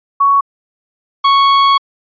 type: tone pair in turn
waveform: sine / 45% pulse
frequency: 1116 / 1107.7 Hz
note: C#6 / C#6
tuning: +11 / -2 cents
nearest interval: unison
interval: 13 cents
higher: first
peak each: -7 dBFS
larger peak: neither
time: 0.2-0.41 / 1.24-1.78 s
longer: second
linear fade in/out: 10 ms
effects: resampled to 11025 Hz